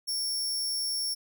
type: tone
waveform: sawtooth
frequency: 5470 Hz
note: F8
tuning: 37 cents flat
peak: -26 dBFS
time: 0.07-1.15 s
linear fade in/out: 20 ms
effects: none